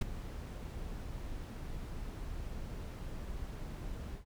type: noise with ADSR envelope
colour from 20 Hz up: brown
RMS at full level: -26 dBFS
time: 0.01-4.25 s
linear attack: 8 ms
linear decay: 11 ms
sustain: -16 dB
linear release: 120 ms
effects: none